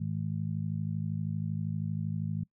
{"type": "harmonic tone", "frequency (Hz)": 52.7, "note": "G#1", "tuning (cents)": 26, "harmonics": [2, 3, 4], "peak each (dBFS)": [-35, -33, -38], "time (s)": [0, 2.44], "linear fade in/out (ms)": 10, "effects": ["noise-tail reverb RT60 0.1 s tail -22 dB re dry"]}